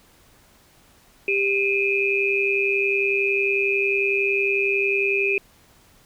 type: tone cluster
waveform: sine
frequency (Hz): 395.5 / 2427 / 2558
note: G4 / D#7 / D#7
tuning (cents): +15 / -44 / +47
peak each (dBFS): -23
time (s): 1.28-5.38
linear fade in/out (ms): 2
effects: pink hiss -55 dBFS RMS until 6.05 s